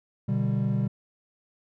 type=chord; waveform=triangle; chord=G major; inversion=first; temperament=equal; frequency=123.47 / 146.83 / 196 Hz; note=B2 / D3 / G3; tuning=0 / 0 / 0 cents; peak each=-24 / -27 / -25 dBFS; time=0.28-0.88 s; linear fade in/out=10 ms; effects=tanh soft clip ceiling -13 dBFS